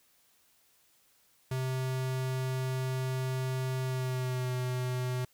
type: tone with pitch glide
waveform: square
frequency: 130 to 126.23 Hz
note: C3 to B2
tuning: -11 to +38 cents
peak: -31 dBFS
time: 1.51-5.25 s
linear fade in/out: 5 ms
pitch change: -51 cents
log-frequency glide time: 3.83-4.53 s
effects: white hiss -67 dBFS RMS until 5.33 s